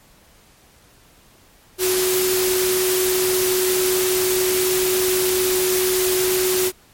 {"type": "tone in noise", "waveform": "sine", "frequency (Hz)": 370, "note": "F#4", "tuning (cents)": 0, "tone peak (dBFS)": -18, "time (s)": [1.78, 6.72], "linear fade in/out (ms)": 50, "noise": "white", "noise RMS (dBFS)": -22, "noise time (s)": [1.78, 6.72], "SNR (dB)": 1, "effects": ["pink hiss -52 dBFS RMS until 6.93 s", "MP3 64 kbps"]}